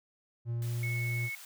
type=tone with pitch glide; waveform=triangle; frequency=117.7 to 119.48 Hz; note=A#2 to A#2; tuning=+17 to +43 cents; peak=-29 dBFS; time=0.45-1.3 s; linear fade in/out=50 ms; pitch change=+26 cents; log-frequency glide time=0.59-0.93 s
type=high-pass noise; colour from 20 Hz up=white; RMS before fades=-49 dBFS; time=0.62-1.45 s; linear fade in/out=2 ms; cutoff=900 Hz; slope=12 dB/octave
type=tone; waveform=sine; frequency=2200 Hz; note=C#7; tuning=14 cents flat; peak=-35 dBFS; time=0.83-1.35 s; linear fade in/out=2 ms
effects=none